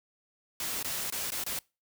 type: noise with dropouts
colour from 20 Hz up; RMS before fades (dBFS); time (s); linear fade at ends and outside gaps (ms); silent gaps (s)
white; -34; 0.6-1.59; 2; 0.828-0.845 / 1.102-1.123 / 1.305-1.319 / 1.439-1.463
effects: noise-tail reverb RT60 0.3 s tail -26 dB re dry